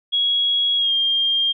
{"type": "tone with pitch glide", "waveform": "sine", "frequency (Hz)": [3322, 3207], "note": ["G#7", "G7"], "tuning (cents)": [0, 39], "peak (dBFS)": -16, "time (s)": [0.12, 1.53], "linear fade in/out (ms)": 20, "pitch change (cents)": -61, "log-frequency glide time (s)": [0.77, 0.93], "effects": []}